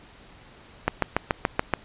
click train, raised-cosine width 0.5 ms, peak -5 dBFS, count 7, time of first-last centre 0.88-1.737 s, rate 7 Hz, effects pink hiss -50 dBFS RMS until 1.84 s + resampled to 8000 Hz

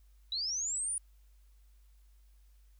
sine linear sweep, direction up, 3838 to 9790 Hz, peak -32 dBFS, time 0.32-0.98 s, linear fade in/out 2 ms, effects added 50 Hz sine -58 dBFS peak until 2.79 s + white hiss -75 dBFS RMS until 2.79 s

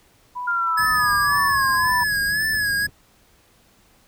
sine tone with tremolo, 987.8 Hz, B5, in tune, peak -26 dBFS, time 0.35-1.57 s, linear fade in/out 20 ms, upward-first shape square, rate 3.1 Hz, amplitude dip 45%
sine exponential sweep, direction down, 1410 to 970 Hz, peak -19 dBFS, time 0.47-2.04 s, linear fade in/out 10 ms
square tone with vibrato, 1693 Hz, G#6, 33 cents sharp, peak -20 dBFS, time 0.77-2.87 s, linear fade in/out 10 ms, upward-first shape sine, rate 1.9 Hz, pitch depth 67 cents each way
white low-pass noise, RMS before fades -38 dBFS, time 0.79-2.9 s, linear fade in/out 2 ms, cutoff 150 Hz, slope 12 dB/octave
effects pink hiss -57 dBFS RMS until 4.07 s

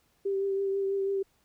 sine tone with vibrato, 392 Hz, G4, in tune, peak -26 dBFS, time 0.25-1.23 s, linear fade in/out 10 ms, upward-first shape triangle, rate 6.1 Hz, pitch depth 23 cents each way, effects pink hiss -69 dBFS RMS until 1.44 s

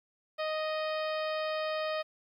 harmonic tone, 622.3 Hz, D#5, in tune, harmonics 1 / 2 / 3 / 4 / 5 / 6 / 7 / 8, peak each -32 / -38 / -42 / -44 / -46 / -48 / -49 / -50 dBFS, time 0.38-2.03 s, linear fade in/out 20 ms, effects 11-bit

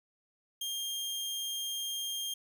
sawtooth tone, 3209 Hz, G7, 40 cents sharp, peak -31 dBFS, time 0.61-2.34 s, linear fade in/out 5 ms, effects none

